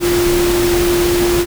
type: tone in noise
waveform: sine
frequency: 349.2 Hz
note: F4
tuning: in tune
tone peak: -12 dBFS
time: 0-1.46 s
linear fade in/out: 50 ms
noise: pink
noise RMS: -19 dBFS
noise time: 0-1.46 s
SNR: +4 dB
effects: none